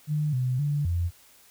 sine tone with pitch steps, 150.7 / 126.9 / 145.8 / 86.3 Hz, D3 / B2 / D3 / F2, +45 / +47 / -12 / -20 cents, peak -23 dBFS, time 0.07-1.11 s, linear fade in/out 50 ms, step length 260 ms, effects white hiss -56 dBFS RMS until 1.5 s

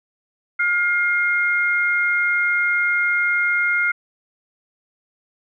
sine tone pair together, 1418 / 2125 Hz, F6 / C7, +26 / +26 cents, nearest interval perfect fifth, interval 700 cents, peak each -19 dBFS, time 0.59-3.92 s, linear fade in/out 10 ms, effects none

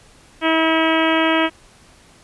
harmonic tone, 322.3 Hz, E4, 39 cents flat, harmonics 1 / 2 / 3 / 4 / 5 / 6 / 7 / 8 / 9 / 10, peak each -18 / -21 / -23 / -24 / -25 / -26 / -26 / -27 / -28 / -28 dBFS, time 0.41-1.5 s, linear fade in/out 50 ms, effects pink hiss -49 dBFS RMS until 2.23 s + resampled to 24000 Hz

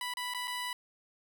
15% pulse tone with dropouts, 987.8 Hz, B5, in tune, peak -28 dBFS, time 0.01-0.73 s, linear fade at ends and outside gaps 2 ms, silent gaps 0.138-0.17 / 0.338-0.346 / 0.474-0.478 s, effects none

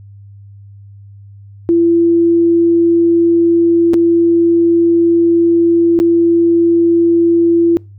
sine tone with dropouts, 337.9 Hz, E4, 43 cents sharp, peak -7 dBFS, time 1.69-7.77 s, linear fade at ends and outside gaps 0 ms, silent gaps 3.935-3.941 / 5.99-6 s, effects noise-tail reverb RT60 0.3 s tail -26 dB re dry + added 100 Hz sine -34 dBFS peak until 7.98 s

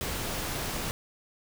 pink noise, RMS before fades -33 dBFS, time 0.01-0.91 s, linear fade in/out 0 ms, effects none

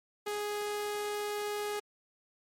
sawtooth tone, 415.3 Hz, G#4, in tune, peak -29 dBFS, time 0.26-1.8 s, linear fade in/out 10 ms, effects MP3 64 kbps

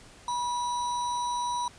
sine tone with sample-and-hold, 972 Hz, B5, 28 cents flat, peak -27 dBFS, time 0.28-1.68 s, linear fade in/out 2 ms, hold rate 4900 Hz, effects pink hiss -52 dBFS RMS until 1.78 s + resampled to 22050 Hz

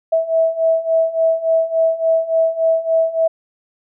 sine beating tone pair, 650 / 653.5 Hz, E5 / E5, -24 / -15 cents, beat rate 3.5 Hz, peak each -18 / -15 dBFS, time 0.12-3.28 s, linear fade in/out 10 ms, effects none

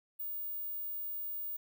sine tone, 15510 Hz, B9, 33 cents flat, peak -36 dBFS, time 0.19-1.57 s, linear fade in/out 10 ms, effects 11-bit

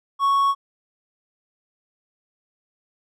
triangle tone, 1109 Hz, C#6, in tune, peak -14 dBFS, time 0.19-0.55 s, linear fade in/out 50 ms, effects none

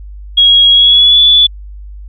sine tone with pitch glide, 3302 to 3452 Hz, G#7 to A7, -11 to -34 cents, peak -3 dBFS, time 0.37-1.47 s, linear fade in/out 10 ms, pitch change +77 cents, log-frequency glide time 0.72-1.21 s, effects added 50 Hz sine -26 dBFS peak until 2.08 s

